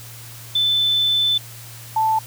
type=tone pair in turn; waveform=sine; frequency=3520 / 880 Hz; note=A7 / A5; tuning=0 / 0 cents; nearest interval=2 octaves; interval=2400 cents; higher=first; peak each=-15 dBFS; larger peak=neither; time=0.55-1.38 / 1.96-2.19 s; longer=first; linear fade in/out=5 ms; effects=added 116 Hz sine -39 dBFS peak until 2.26 s + white hiss -40 dBFS RMS until 2.26 s